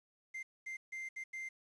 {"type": "tone bursts at uneven times", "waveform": "triangle", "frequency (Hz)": 2090, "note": "C7", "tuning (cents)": -2, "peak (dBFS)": -39, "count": 5, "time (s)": [[0.34, 0.43], [0.66, 0.77], [0.92, 1.09], [1.16, 1.24], [1.33, 1.49]], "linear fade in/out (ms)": 10, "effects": ["resampled to 22050 Hz", "11-bit"]}